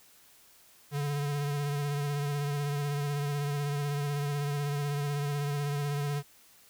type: tone with vibrato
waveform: square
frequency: 144.1 Hz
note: D3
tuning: 33 cents flat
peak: -30 dBFS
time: 0.91-6.23 s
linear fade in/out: 50 ms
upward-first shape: triangle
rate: 16 Hz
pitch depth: 34 cents each way
effects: white hiss -59 dBFS RMS until 6.69 s